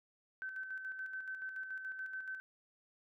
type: tone with tremolo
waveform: sine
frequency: 1535 Hz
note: G6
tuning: 37 cents flat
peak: -39 dBFS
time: 0.42-2.4 s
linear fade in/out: 0 ms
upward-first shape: square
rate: 7 Hz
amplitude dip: 45%
effects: none